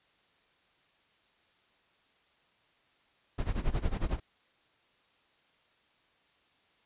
brown noise with tremolo, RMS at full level -28 dBFS, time 3.38-4.2 s, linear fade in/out 10 ms, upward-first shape sine, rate 11 Hz, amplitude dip 85%, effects white hiss -68 dBFS RMS until 6.85 s + resampled to 8000 Hz

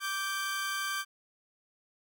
sawtooth tone pair together, 1168.2 / 1568 Hz, D6 / G6, -10 / 0 cents, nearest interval perfect fourth, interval 510 cents, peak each -32 / -30 dBFS, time 0-1.05 s, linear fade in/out 50 ms, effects none

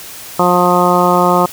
harmonic tone, 178 Hz, F3, 33 cents sharp, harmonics 1 / 2 / 3 / 4 / 5 / 6 / 7, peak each -16 / -16 / -16 / -16 / -16 / -16 / -16 dBFS, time 0.39-1.46 s, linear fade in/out 5 ms, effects white hiss -31 dBFS RMS until 1.52 s

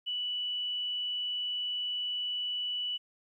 sine tone, 2960 Hz, F#7, in tune, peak -31 dBFS, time 0.06-2.98 s, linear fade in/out 20 ms, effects 12-bit

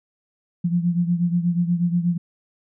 sine beating tone pair, 172 / 180.3 Hz, F3 / F#3, -26 / -45 cents, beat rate 8.3 Hz, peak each -19 / -24 dBFS, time 0.64-2.18 s, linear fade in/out 10 ms, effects none

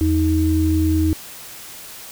sine tone pair together, 83.4 / 314.9 Hz, E2 / D#4, +21 / +21 cents, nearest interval octave + major seventh, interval 2300 cents, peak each -17 dBFS, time 0.01-1.13 s, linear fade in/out 0 ms, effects white hiss -37 dBFS RMS until 2.11 s

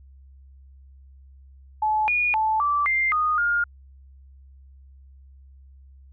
sine tone with pitch steps, 860 / 2445 / 873 / 1164 / 2098 / 1235 / 1416 Hz, A5 / D#7 / A5 / D6 / C7 / D#6 / F6, -40 / -31 / -14 / -16 / +4 / -13 / +23 cents, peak -19 dBFS, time 1.82-3.64 s, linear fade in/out 5 ms, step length 260 ms, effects added 67 Hz sine -46 dBFS peak until 6.12 s

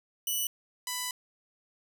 5% pulse tone pair in turn, 2966 / 994.9 Hz, F#7 / B5, +4 / +12 cents, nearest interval octave + perfect fifth, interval 1892 cents, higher first, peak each -20 dBFS, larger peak neither, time 0.27-0.47 / 0.87-1.11 s, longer second, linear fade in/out 2 ms, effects none

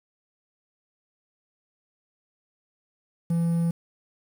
triangle tone, 168.3 Hz, E3, 36 cents sharp, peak -19 dBFS, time 3.3-3.71 s, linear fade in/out 5 ms, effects 8-bit

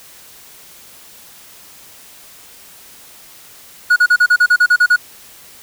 triangle tone bursts, 1455 Hz, F#6, 29 cents flat, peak -5 dBFS, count 11, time 3.9-4.963 s, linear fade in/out 10 ms, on 63 ms, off 37 ms, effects white hiss -41 dBFS RMS until 5.62 s

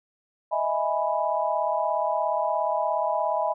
sine chord, E major seventh, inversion third, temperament equal, 622.3 / 659.3 / 830.6 / 987.8 Hz, D#5 / E5 / G#5 / B5, 0 / 0 / 0 / 0 cents, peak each -28 dBFS, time 0.51-3.54 s, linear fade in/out 20 ms, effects none

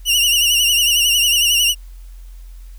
sawtooth tone with vibrato, 2864 Hz, F7, 43 cents sharp, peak -9 dBFS, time 0.05-1.75 s, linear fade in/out 50 ms, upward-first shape triangle, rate 11 Hz, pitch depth 87 cents each way, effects added 43 Hz sine -33 dBFS peak until 2.78 s + white hiss -54 dBFS RMS until 2.78 s

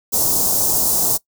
white band-stop noise, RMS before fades -17 dBFS, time 0.12-1.18 s, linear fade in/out 20 ms, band 900 to 5500 Hz, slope 24 dB/octave, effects noise-tail reverb RT60 0.1 s tail -21 dB re dry

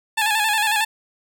15% pulse tone with vibrato, 859 Hz, A5, 42 cents flat, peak -11 dBFS, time 0.17-0.85 s, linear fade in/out 10 ms, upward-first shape square, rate 11 Hz, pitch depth 52 cents each way, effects none

